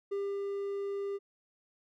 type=tone with ADSR envelope; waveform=triangle; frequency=399 Hz; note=G4; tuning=31 cents sharp; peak=-29 dBFS; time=0.11-1.19 s; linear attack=13 ms; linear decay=260 ms; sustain=-2 dB; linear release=34 ms; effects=none